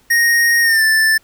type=tone with pitch glide; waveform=square; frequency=1864.7 to 1763.1 Hz; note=A#6 to A6; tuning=0 to +3 cents; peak=-11 dBFS; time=0.1-1.18 s; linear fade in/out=10 ms; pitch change=-97 cents; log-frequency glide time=0.62-0.83 s; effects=pink hiss -54 dBFS RMS until 1.23 s